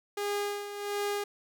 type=tone with tremolo; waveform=sawtooth; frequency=408.4 Hz; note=G#4; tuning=29 cents flat; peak=-25 dBFS; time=0.17-1.24 s; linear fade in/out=5 ms; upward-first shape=sine; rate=1.4 Hz; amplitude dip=65%; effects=none